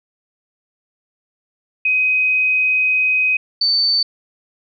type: tone pair in turn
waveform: sine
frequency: 2517 / 4540 Hz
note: D#7 / C#8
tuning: +19 / +41 cents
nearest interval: minor seventh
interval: 1022 cents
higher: second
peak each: -13 dBFS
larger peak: neither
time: 1.85-3.37 / 3.61-4.03 s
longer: first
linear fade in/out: 5 ms
effects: none